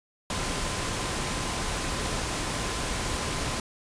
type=tone in noise; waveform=sine; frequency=1028 Hz; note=C6; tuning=31 cents flat; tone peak=-41 dBFS; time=0.3-3.6 s; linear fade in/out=2 ms; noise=pink; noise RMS=-30 dBFS; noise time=0.3-3.6 s; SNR=-14 dB; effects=resampled to 22050 Hz